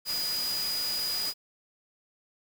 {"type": "tone in noise", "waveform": "sine", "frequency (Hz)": 4923, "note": "D#8", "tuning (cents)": -19, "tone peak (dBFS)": -29, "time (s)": [0.05, 1.34], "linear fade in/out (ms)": 50, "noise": "white", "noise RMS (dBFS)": -36, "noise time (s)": [0.05, 1.34], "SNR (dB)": 4, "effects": []}